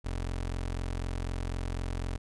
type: tone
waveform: 25% pulse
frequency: 44 Hz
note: F1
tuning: 14 cents sharp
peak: -28 dBFS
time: 0.04-2.18 s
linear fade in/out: 20 ms
effects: resampled to 24000 Hz